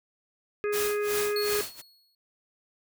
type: harmonic tone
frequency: 415.3 Hz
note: G#4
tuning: in tune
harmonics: 1 / 3 / 4 / 5 / 6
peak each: -26 / -38 / -39 / -44 / -41 dBFS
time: 0.64-1.61 s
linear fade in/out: 0 ms
type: noise with tremolo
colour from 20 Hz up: white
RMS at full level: -31 dBFS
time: 0.72-1.82 s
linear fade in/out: 20 ms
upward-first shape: sine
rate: 2.7 Hz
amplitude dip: 95%
type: tone with exponential decay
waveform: 45% pulse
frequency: 4338 Hz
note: C#8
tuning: 38 cents flat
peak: -28 dBFS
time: 1.36-2.15 s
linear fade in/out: 2 ms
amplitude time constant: 170 ms
effects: none